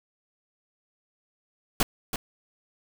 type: noise with echo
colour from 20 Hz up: pink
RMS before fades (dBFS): -22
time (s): 1.8-1.83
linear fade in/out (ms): 2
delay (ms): 330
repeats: 1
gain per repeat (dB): -8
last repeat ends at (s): 2.16
effects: none